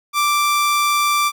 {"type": "tone", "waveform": "sawtooth", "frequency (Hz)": 1174.7, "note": "D6", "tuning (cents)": 0, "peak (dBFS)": -11, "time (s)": [0.13, 1.32], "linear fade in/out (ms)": 50, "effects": []}